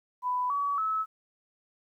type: tone with pitch steps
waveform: sine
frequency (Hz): 995 / 1136.4 / 1297.8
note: B5 / C#6 / E6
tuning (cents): +13 / +43 / -27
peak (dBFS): -26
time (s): 0.22-1.06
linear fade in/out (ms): 50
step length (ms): 280
effects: 11-bit